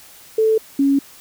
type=tone pair in turn; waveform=sine; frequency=440 / 277.2 Hz; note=A4 / C#4; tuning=0 / 0 cents; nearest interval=minor sixth; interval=800 cents; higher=first; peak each=-12 dBFS; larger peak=neither; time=0.38-0.58 / 0.79-0.99 s; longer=neither; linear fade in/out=5 ms; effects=white hiss -44 dBFS RMS until 1.2 s